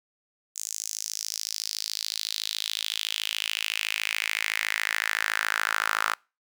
sawtooth tone with high-pass filter sweep, 53.8 Hz, A1, 38 cents flat, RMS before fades -30 dBFS, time 0.55-6.15 s, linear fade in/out 20 ms, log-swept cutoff 6900 to 1300 Hz, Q 3.6, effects noise-tail reverb RT60 0.3 s tail -26 dB re dry

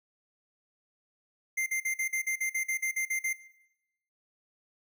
square tone bursts, 2093 Hz, C7, in tune, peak -28 dBFS, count 13, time 1.57-3.333 s, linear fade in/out 10 ms, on 95 ms, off 44 ms, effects noise-tail reverb RT60 0.9 s tail -18 dB re dry

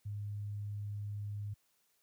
sine tone, 103 Hz, G#2, 14 cents flat, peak -37 dBFS, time 0.05-1.54 s, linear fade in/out 10 ms, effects white hiss -75 dBFS RMS until 2.02 s + high-pass 60 Hz 12 dB/octave

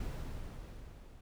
brown noise with level ramp, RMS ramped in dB -38 to -54 dBFS, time 0-1.21 s, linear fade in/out 5 ms, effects none

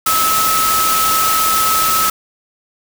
sine tone in noise, 1295 Hz, E6, 31 cents flat, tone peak -14 dBFS, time 0.06-2.1 s, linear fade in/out 5 ms, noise white, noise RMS -17 dBFS, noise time 0.06-2.1 s, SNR 0 dB, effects none

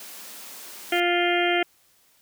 white high-pass noise, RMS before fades -41 dBFS, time 0-1 s, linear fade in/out 2 ms, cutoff 170 Hz, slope 96 dB/octave
harmonic tone, 350.1 Hz, F4, 4 cents sharp, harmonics 1 / 2 / 4 / 5 / 6 / 7 / 8 / 9, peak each -24 / -25 / -30 / -31 / -27 / -32 / -33 / -31 dBFS, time 0.92-1.63 s, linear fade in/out 5 ms
effects white hiss -61 dBFS RMS until 2.21 s

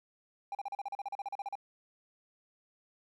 triangle tone bursts, 800 Hz, G5, 35 cents sharp, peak -33 dBFS, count 16, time 0.52-1.554 s, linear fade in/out 2 ms, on 29 ms, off 38 ms, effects none

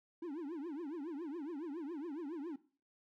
triangle tone with vibrato, 311.1 Hz, D#4, in tune, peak -38 dBFS, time 0.22-2.56 s, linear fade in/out 5 ms, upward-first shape triangle, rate 7.2 Hz, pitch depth 280 cents each way, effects noise-tail reverb RT60 0.4 s tail -17 dB re dry

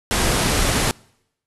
pink low-pass noise, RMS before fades -19 dBFS, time 0.11-0.91 s, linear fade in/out 0 ms, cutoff 12000 Hz, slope 96 dB/octave, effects noise-tail reverb RT60 0.8 s tail -26 dB re dry

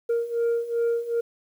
sine beating tone pair, 465.6 / 468.2 Hz, A#4 / A#4, -2 / +8 cents, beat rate 2.6 Hz, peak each -25 / -22 dBFS, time 0.09-1.21 s, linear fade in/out 10 ms, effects tanh soft clip ceiling -19 dBFS + 9-bit

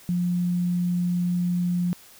sine tone, 176.8 Hz, F3, 22 cents sharp, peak -21 dBFS, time 0.09-1.93 s, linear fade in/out 0 ms, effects white hiss -50 dBFS RMS until 2.19 s

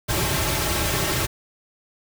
pink noise with comb filter, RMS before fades -23 dBFS, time 0.08-1.27 s, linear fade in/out 20 ms, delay 4.1 ms, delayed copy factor -0.7, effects none

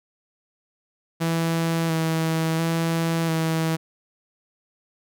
sawtooth tone with vibrato, 163.4 Hz, E3, 15 cents flat, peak -17 dBFS, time 1.2-3.77 s, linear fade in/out 20 ms, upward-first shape square, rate 0.72 Hz, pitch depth 18 cents each way, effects none

